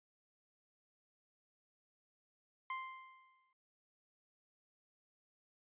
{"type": "tone with exponential decay", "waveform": "30% pulse", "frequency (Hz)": 1046.5, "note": "C6", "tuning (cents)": 0, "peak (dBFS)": -35, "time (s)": [2.7, 3.53], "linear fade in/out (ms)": 2, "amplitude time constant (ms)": 180, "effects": ["resampled to 8000 Hz"]}